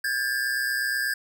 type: tone pair together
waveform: square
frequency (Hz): 1609.8 / 1738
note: G6 / A6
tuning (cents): +46 / -22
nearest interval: minor second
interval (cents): 132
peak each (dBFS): -26 / -31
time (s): 0.04-1.14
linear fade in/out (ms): 5
effects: none